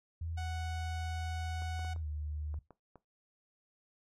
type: tone with pitch glide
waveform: sine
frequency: 82.41 to 75.14 Hz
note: E2 to D2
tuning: 0 to +40 cents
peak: -36 dBFS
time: 0.21-2.59 s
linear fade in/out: 5 ms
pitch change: -160 cents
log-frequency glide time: 1.97-2.07 s
type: tone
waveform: sawtooth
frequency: 740 Hz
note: F#5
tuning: in tune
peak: -38 dBFS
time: 0.37-1.94 s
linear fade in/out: 10 ms
type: clicks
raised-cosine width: 1 ms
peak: -39 dBFS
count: 7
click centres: 1.621 / 1.793 / 1.848 / 1.962 / 2.542 / 2.707 / 2.957 s
effects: noise-tail reverb RT60 0.2 s tail -18 dB re dry + low-pass 8000 Hz 12 dB/octave